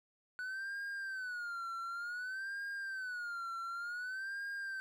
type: tone with vibrato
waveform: triangle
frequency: 1480 Hz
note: F#6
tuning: in tune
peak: -37 dBFS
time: 0.39-4.8 s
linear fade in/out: 0 ms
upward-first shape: sine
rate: 0.55 Hz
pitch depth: 150 cents each way
effects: none